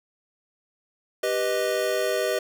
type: chord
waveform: square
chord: G augmented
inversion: none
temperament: equal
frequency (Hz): 392 / 493.9 / 622.3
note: G4 / B4 / D#5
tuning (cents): 0 / 0 / 0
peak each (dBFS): -29 / -28 / -27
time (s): 1.23-2.39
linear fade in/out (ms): 5
effects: none